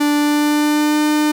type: tone with pitch glide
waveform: 45% pulse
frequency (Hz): 293.7 to 301.4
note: D4 to D4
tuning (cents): 0 to +45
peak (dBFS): -13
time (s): 0-1.32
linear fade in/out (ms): 10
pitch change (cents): +45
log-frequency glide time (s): 0.14-1.04
effects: none